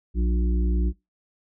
harmonic tone with a mistuned harmonic, 59.2 Hz, A#1, 27 cents sharp, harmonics 1 / 3 / 5 / 6, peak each -20 / -30 / -34 / -36 dBFS, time 0.14-0.93 s, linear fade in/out 50 ms, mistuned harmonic 3, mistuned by +87 cents, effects noise-tail reverb RT60 0.2 s tail -21 dB re dry

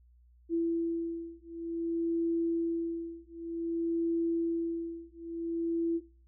sine beating tone pair, 333.9 / 334.44 Hz, E4 / E4, +22 / +25 cents, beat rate 0.54 Hz, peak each -32 / -32 dBFS, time 0.49-6.01 s, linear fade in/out 50 ms, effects noise-tail reverb RT60 0.4 s tail -19 dB re dry + added 60 Hz sine -58 dBFS peak until 6.27 s

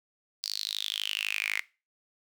sawtooth tone with high-pass filter sweep, 52 Hz, G#1, 3 cents sharp, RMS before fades -33 dBFS, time 0.43-1.6 s, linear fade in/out 0 ms, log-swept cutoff 4700 to 2100 Hz, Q 8.8, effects noise-tail reverb RT60 0.3 s tail -20 dB re dry

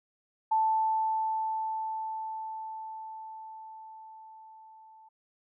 sine tone with level ramp, 880 Hz, A5, in tune, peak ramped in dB -22 to -52 dBFS, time 0.51-5.09 s, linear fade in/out 10 ms, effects none

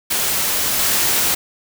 white noise with level steps, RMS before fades -19 / -17 dBFS, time 0.1-1.35 s, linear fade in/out 10 ms, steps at 0.79 s, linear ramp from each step 2 ms, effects none

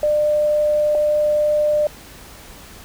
sine tone pair in turn, 599 / 599 Hz, D5 / D5, +34 / +34 cents, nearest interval unison, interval 0 cents, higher neither, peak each -14 dBFS, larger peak neither, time 0.03-0.95 / 0.95-1.87 s, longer neither, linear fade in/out 2 ms, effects added 50 Hz sine -47 dBFS peak until 2.84 s + pink hiss -41 dBFS RMS until 2.84 s

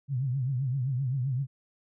sine tone with vibrato, 130.81 Hz, C3, in tune, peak -26 dBFS, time 0.08-1.47 s, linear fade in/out 50 ms, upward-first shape triangle, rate 7.7 Hz, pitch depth 160 cents each way, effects none

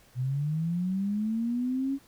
sine linear sweep, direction up, 122.5 to 278.6 Hz, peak -26 dBFS, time 0.15-1.99 s, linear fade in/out 50 ms, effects pink hiss -59 dBFS RMS until 2.07 s

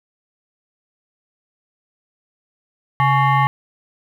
sine tone with frequency modulation, 135.5 Hz, C#3, 39 cents flat, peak -12 dBFS, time 3-3.47 s, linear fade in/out 0 ms, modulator 980 Hz, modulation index 1.4, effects 8-bit

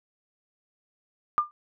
sine tone with exponential decay, 1200 Hz, D6, 37 cents sharp, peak -15 dBFS, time 1.38-1.51 s, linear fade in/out 0 ms, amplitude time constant 27 ms, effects none

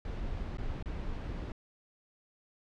brown noise with dropouts, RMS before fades -37 dBFS, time 0.05-1.52 s, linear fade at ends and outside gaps 1 ms, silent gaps 0.571-0.583 / 0.826-0.858 s, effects low-pass 4000 Hz 12 dB/octave

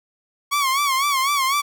sawtooth tone with vibrato, 1104 Hz, C#6, 7 cents flat, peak -14 dBFS, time 0.51-1.62 s, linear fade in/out 20 ms, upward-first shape sine, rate 4 Hz, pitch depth 100 cents each way, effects none

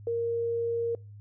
sine tone, 466.2 Hz, A#4, in tune, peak -26 dBFS, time 0.07-0.95 s, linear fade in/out 2 ms, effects noise-tail reverb RT60 0.3 s tail -26 dB re dry + added 103 Hz sine -44 dBFS peak until 1.2 s

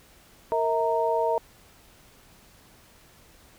sine tone cluster, 462.7 / 645 / 926 Hz, A#4 / E5 / A#5, -13 / -38 / -12 cents, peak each -26 dBFS, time 0.52-1.38 s, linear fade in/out 0 ms, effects pink hiss -55 dBFS RMS until 3.58 s

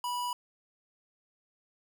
square tone, 979 Hz, B5, 15 cents flat, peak -32 dBFS, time 0.04-0.33 s, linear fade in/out 2 ms, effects none

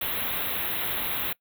white band-stop noise, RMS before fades -29 dBFS, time 0.01-1.33 s, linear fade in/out 5 ms, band 3900 to 11000 Hz, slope 96 dB/octave, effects noise-tail reverb RT60 0.1 s tail -22 dB re dry

